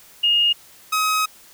sine / sawtooth tone pair in turn, 2848 / 1268.6 Hz, F7 / D#6, +33 / +33 cents, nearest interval octave + major second, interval 1400 cents, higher first, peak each -14 dBFS, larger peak neither, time 0.23-0.53 / 0.92-1.26 s, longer second, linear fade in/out 10 ms, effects white hiss -48 dBFS RMS until 1.53 s

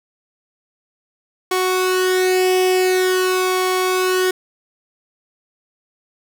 sawtooth tone with flanger, 370 Hz, F#4, in tune, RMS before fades -17 dBFS, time 1.51-4.31 s, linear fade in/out 5 ms, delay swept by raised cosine 1.8 to 2.34 ms, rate 0.46 Hz, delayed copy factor +0.7, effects none

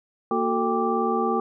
sine tone cluster, 231.7 / 367.3 / 444.8 / 792 / 1171 Hz, A#3 / F#4 / A4 / G5 / D6, -10 / -13 / +19 / +18 / -5 cents, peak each -27 dBFS, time 0.31-1.4 s, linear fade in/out 2 ms, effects none

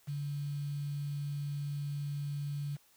sine tone with quantisation, 143.9 Hz, D3, 35 cents flat, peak -34 dBFS, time 0.07-2.77 s, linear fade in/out 20 ms, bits 9, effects white hiss -66 dBFS RMS until 2.96 s

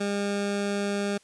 20% pulse tone, 201.9 Hz, G#3, 49 cents flat, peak -21 dBFS, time 0-1.18 s, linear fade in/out 10 ms, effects white hiss -60 dBFS RMS until 1.23 s + resampled to 22050 Hz

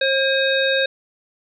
harmonic tone with a mistuned harmonic, 537 Hz, C5, 45 cents sharp, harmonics 1 / 3 / 5 / 7 / 8, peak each -19 / -21 / -27 / -24 / -31 dBFS, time 0.01-0.86 s, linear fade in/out 5 ms, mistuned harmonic 5, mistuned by -100 cents, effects none

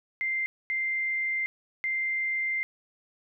sine tone bursts at uneven times, 2091 Hz, C7, 2 cents flat, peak -26 dBFS, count 3, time 0.21-0.46 / 0.7-1.46 / 1.84-2.63 s, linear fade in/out 0 ms, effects none

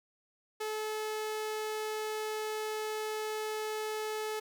sawtooth tone, 431.3 Hz, A4, 35 cents flat, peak -30 dBFS, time 0.6-4.4 s, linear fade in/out 10 ms, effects none

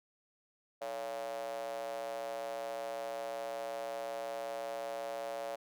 square tone with high-pass filter, 62.7 Hz, B1, 27 cents sharp, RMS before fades -40 dBFS, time 0.81-5.56 s, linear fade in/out 10 ms, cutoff 610 Hz, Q 8.8, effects none

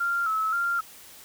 sine tone with vibrato, 1343 Hz, E6, 32 cents sharp, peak -23 dBFS, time 0-0.81 s, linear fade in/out 10 ms, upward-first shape square, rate 1.9 Hz, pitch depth 59 cents each way, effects white hiss -48 dBFS RMS until 1.24 s

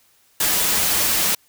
white noise with comb filter, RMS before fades -19 dBFS, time 0.4-1.35 s, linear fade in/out 5 ms, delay 7.7 ms, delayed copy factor -0.5, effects white hiss -58 dBFS RMS until 1.48 s

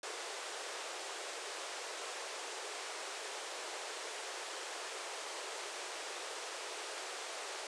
pink band-pass noise, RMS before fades -44 dBFS, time 0.03-7.67 s, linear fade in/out 2 ms, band 380 to 9200 Hz, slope 48 dB/octave, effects none

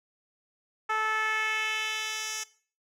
10% pulse tone with band-pass filter sweep, 435.5 Hz, A4, 18 cents flat, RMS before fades -30 dBFS, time 0.89-2.44 s, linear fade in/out 10 ms, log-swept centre 1200 to 5900 Hz, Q 1.6, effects noise-tail reverb RT60 0.4 s tail -18 dB re dry

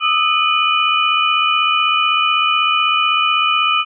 sine tone cluster, 1219 / 1295 / 2458 / 2984 Hz, D#6 / E6 / D#7 / F#7, -36 / -31 / -22 / +14 cents, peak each -18 dBFS, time 0-3.85 s, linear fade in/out 50 ms, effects none

